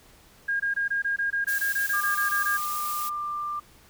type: tone bursts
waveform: sine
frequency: 1622 Hz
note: G#6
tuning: 41 cents flat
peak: -23 dBFS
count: 15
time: 0.48-2.574 s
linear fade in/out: 10 ms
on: 120 ms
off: 21 ms
type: noise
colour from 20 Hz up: blue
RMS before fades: -34 dBFS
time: 1.47-3.1 s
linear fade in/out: 20 ms
type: tone with pitch glide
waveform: sine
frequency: 1199 to 1189.3 Hz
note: D6 to D6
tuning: +36 to +21 cents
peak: -28 dBFS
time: 1.93-3.6 s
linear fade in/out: 10 ms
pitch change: -15 cents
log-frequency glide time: 3.01-3.24 s
effects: pink hiss -55 dBFS RMS until 3.89 s